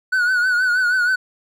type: tone with vibrato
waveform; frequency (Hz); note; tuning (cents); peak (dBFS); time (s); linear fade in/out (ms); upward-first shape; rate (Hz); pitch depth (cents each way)
triangle; 1478; F#6; -2; -13; 0.12-1.16; 10; triangle; 6.3; 73
effects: none